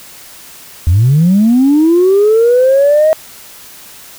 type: linear sweep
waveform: sine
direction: up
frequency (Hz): 77.78 to 637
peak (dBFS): -4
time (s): 0.87-3.13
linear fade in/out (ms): 0
effects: tanh soft clip ceiling -2 dBFS + white hiss -35 dBFS RMS until 4.18 s